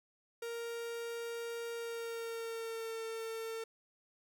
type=tone with pitch glide; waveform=45% pulse; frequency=466.2 to 450.8 Hz; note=A#4 to A4; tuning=0 to +42 cents; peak=-39 dBFS; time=0.42-3.64 s; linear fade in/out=5 ms; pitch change=-58 cents; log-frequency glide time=1.74-2.97 s; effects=none